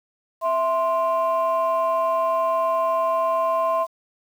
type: tone pair together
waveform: sine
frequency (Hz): 658.3 / 1046.5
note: E5 / C6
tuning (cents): -3 / 0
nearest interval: minor sixth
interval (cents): 803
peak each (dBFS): -20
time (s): 0.41-3.87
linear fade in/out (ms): 50
effects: tanh soft clip ceiling -14 dBFS + 8-bit